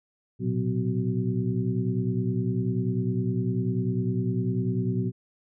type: tone cluster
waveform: sine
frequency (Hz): 114.9 / 124.9 / 183.8 / 252.8 / 375.9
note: A#2 / B2 / F#3 / B3 / F#4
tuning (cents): -25 / +20 / -11 / +41 / +27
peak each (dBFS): -29 / -29 / -29 / -32 / -34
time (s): 0.39-5.12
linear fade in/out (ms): 50
effects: none